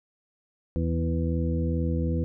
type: harmonic tone with a mistuned harmonic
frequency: 82.41 Hz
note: E2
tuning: in tune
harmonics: 1 / 2 / 3 / 4 / 6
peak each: -26 / -29 / -32 / -34 / -35 dBFS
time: 0.76-2.24 s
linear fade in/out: 0 ms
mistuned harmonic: 1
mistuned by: -38 cents
effects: none